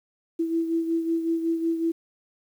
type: beating tone pair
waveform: sine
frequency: 329.6 / 335 Hz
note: E4 / E4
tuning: 0 / +28 cents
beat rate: 5.4 Hz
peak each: -23 / -31 dBFS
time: 0.39-1.92 s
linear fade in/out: 10 ms
effects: 9-bit